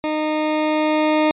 20% pulse tone with level ramp, 307.4 Hz, D#4, 21 cents flat, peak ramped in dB -15 to -9 dBFS, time 0.04-1.31 s, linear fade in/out 0 ms, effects resampled to 8000 Hz

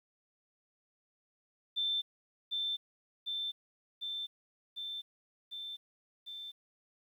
sine tone with echo, 3552 Hz, A7, 16 cents sharp, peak -30 dBFS, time 1.76-2.02 s, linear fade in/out 20 ms, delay 750 ms, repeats 6, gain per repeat -2 dB, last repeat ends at 6.52 s, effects 11-bit

